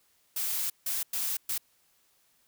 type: noise bursts at uneven times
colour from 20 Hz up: blue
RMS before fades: -31 dBFS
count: 4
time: 0.36-0.7 / 0.86-1.03 / 1.13-1.37 / 1.49-1.58 s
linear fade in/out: 5 ms
effects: white hiss -68 dBFS RMS until 2.47 s